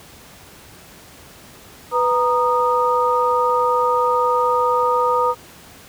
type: tone cluster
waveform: sine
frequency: 495.3 / 936 / 1233 Hz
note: B4 / A#5 / D#6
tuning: +5 / +7 / -16 cents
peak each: -19 dBFS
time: 1.91-5.35 s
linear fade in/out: 50 ms
effects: pink hiss -43 dBFS RMS until 5.88 s + high-pass 60 Hz 12 dB/octave